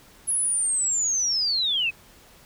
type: linear sweep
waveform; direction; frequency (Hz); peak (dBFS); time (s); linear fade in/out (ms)
sine; down; 10730 to 2489; -21; 0.27-1.91; 20
effects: pink hiss -52 dBFS RMS until 2.45 s